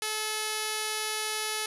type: tone with low-pass filter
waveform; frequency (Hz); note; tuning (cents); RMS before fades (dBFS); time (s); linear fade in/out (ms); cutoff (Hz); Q
5% pulse; 431.3; A4; -35; -32; 0.02-1.66; 2; 9700; 8
effects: none